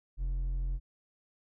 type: tone with hard clipping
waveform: sine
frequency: 43.65 Hz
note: F1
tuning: in tune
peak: -31 dBFS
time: 0.17-0.8 s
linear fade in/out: 50 ms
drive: 4 dB
effects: none